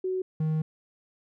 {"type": "tone pair in turn", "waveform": ["sine", "triangle"], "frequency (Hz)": [372.7, 156.7], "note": ["F#4", "D#3"], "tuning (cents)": [13, 13], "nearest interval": "octave + minor third", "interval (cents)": 1500, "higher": "first", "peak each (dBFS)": [-26, -22], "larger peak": "second", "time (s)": [[0.04, 0.22], [0.4, 0.62]], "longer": "second", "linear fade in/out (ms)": 5, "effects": []}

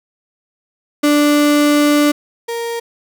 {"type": "tone pair in turn", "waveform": "35% pulse", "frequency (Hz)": [293.7, 466.2], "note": ["D4", "A#4"], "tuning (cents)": [0, 0], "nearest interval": "minor sixth", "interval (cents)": 800, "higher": "second", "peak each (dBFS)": [-8, -18], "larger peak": "first", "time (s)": [[1.03, 2.12], [2.48, 2.8]], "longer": "first", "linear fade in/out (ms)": 10, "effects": []}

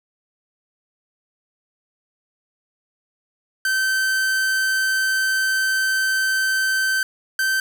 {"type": "tone pair in turn", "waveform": "45% pulse", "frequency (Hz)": [1545, 1550.5], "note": ["G6", "G6"], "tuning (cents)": [-26, -19], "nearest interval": "unison", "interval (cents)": 7, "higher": "second", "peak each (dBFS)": -18, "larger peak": "neither", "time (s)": [[3.65, 7.03], [7.39, 7.6]], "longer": "first", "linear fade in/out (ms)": 2, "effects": []}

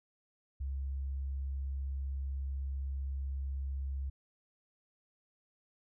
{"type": "tone", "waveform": "sine", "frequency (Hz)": 67.9, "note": "C#2", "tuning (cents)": -35, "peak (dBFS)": -34, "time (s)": [0.6, 4.1], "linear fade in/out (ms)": 10, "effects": []}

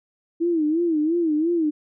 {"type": "tone with vibrato", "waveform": "sine", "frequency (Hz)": 322.9, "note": "E4", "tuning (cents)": -36, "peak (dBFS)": -18, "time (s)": [0.4, 1.71], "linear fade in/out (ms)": 20, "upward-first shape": "sine", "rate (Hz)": 2.9, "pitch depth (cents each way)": 130, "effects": []}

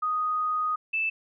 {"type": "tone pair in turn", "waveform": "sine", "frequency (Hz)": [1244.5, 2637], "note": ["D#6", "E7"], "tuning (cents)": [0, 0], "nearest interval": "octave + minor second", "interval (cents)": 1300, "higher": "second", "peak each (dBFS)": -24, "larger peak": "neither", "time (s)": [[0.02, 0.76], [0.93, 1.1]], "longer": "first", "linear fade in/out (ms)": 10, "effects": []}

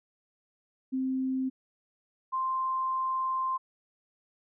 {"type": "tone pair in turn", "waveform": "sine", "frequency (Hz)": [261.6, 1046.4], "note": ["C4", "C6"], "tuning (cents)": [0, 0], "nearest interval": "2 octaves", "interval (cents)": 2400, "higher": "second", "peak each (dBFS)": -27, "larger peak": "neither", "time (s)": [[0.92, 1.5], [2.32, 3.58]], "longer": "second", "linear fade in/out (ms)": 20, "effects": []}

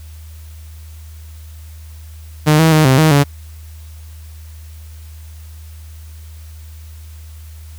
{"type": "tone with pitch steps", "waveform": "sawtooth", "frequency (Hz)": [152.4, 161, 155.3, 131.5, 157.2, 142.5], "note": ["D#3", "E3", "D#3", "C3", "D#3", "C#3"], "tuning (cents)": [-36, -41, -3, 9, 18, 48], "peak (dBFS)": -4, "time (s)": [2.46, 3.24], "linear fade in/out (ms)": 20, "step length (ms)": 130, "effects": ["added 78 Hz sine -32 dBFS peak until 7.78 s", "white hiss -47 dBFS RMS until 7.78 s"]}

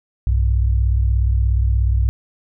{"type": "tone pair together", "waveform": "sine", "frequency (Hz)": [62, 98.85], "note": ["B1", "G2"], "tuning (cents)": [7, 15], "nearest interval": "minor sixth", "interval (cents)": 808, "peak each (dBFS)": [-14, -20], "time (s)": [0.27, 2.09], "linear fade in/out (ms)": 0, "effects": []}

